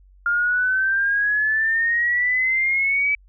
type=exponential sweep; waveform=sine; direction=up; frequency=1402 to 2303 Hz; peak=-17 dBFS; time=0.26-3.15 s; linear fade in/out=2 ms; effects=added 47 Hz sine -48 dBFS peak until 3.28 s